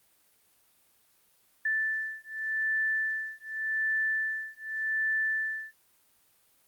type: beating tone pair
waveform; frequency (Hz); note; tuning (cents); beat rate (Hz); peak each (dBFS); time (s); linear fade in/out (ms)
sine; 1760 / 1760.86; A6 / A6; 0 / +1; 0.86; -31; 1.65-5.73; 5
effects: white hiss -66 dBFS RMS until 6.67 s + Opus 32 kbps